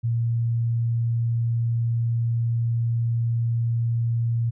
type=tone; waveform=sine; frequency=116.54 Hz; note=A#2; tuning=in tune; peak=-20 dBFS; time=0.03-4.51 s; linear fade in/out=20 ms; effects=none